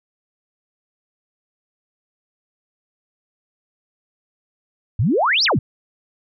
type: exponential two-way sweep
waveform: sine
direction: up then down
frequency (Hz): 90.5 to 5740 to 90.5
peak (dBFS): -14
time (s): 4.99-5.59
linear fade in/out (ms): 5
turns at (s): 5.44
effects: none